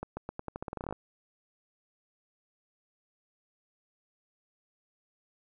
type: accelerating click train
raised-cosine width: 1 ms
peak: -22 dBFS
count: 16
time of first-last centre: 0.03-0.926 s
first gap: 140 ms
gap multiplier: 0.86
effects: none